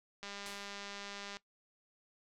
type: click train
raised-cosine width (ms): 0.2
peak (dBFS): -28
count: 230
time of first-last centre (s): 0.23-1.369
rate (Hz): 201
type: noise with exponential decay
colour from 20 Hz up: white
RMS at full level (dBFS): -44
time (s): 0.46-0.87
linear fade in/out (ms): 0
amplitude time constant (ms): 88
effects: noise-tail reverb RT60 0.1 s tail -18 dB re dry + low-pass 9000 Hz 12 dB/octave